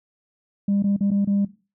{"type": "tone with dropouts", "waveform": "sine", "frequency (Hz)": 200.4, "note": "G3", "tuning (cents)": 38, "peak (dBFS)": -16, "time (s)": [0.68, 1.45], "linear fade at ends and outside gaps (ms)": 5, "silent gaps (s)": [[0.825, 0.84], [0.965, 1.007], [1.106, 1.114], [1.248, 1.273]], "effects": ["noise-tail reverb RT60 0.3 s tail -17 dB re dry", "tanh soft clip ceiling -15 dBFS"]}